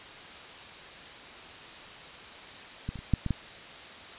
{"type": "clicks", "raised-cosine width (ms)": 5, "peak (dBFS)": [-20, -27, -30, -10, -18, -14], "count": 6, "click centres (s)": [2.89, 2.957, 2.99, 3.137, 3.263, 3.307], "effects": ["white hiss -45 dBFS RMS until 4.18 s", "resampled to 8000 Hz"]}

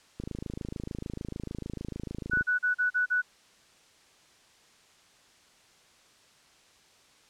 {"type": "click train", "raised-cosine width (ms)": 3, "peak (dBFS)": -23, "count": 60, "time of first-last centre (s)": [0.2, 2.41], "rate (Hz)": 26.7}
{"type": "tone bursts", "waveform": "sine", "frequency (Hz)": 1480, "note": "F#6", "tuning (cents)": 0, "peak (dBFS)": -23, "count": 6, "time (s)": [2.31, 3.22], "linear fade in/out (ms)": 20, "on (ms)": 120, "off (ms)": 38}
{"effects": ["white hiss -60 dBFS RMS until 7.29 s", "low-pass 7000 Hz 12 dB/octave"]}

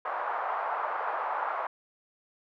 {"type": "band-pass noise", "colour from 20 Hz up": "white", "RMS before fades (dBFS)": -32, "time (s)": [0.05, 1.67], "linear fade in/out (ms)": 5, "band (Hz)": [660, 1200], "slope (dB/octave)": 24, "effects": []}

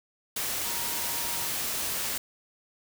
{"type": "tone in noise", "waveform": "sine", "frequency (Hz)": 941, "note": "A#5", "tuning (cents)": 16, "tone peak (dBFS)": -42, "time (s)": [0.64, 1.47], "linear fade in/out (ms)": 5, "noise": "white", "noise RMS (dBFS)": -31, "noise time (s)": [0.36, 2.18], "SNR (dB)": -14, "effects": []}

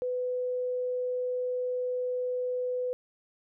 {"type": "tone", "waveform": "sine", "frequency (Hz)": 499.8, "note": "B4", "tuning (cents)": 21, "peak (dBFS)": -28, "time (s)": [0.02, 2.93], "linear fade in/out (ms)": 0, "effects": []}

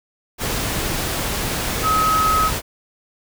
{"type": "tone in noise", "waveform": "sine", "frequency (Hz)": 1277, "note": "D#6", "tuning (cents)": 45, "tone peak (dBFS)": -15, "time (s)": [1.82, 2.51], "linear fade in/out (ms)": 50, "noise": "pink", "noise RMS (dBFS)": -23, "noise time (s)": [0.38, 2.62], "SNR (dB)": 5, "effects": []}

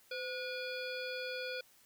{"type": "harmonic tone with a mistuned harmonic", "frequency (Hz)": 484.6, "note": "B4", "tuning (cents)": -33, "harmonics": [1, 3, 5, 7, 9, 10], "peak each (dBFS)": [-41, -44, -45, -49, -49, -50], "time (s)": [0.11, 1.61], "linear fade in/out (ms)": 5, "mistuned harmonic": 1, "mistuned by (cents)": 89, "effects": ["white hiss -65 dBFS RMS until 1.85 s"]}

